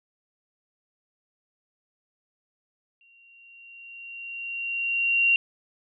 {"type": "tone with exponential growth", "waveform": "sine", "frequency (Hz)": 2758, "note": "F7", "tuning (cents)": -22, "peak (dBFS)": -16, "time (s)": [3.01, 5.36], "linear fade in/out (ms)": 1, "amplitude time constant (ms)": 510, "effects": []}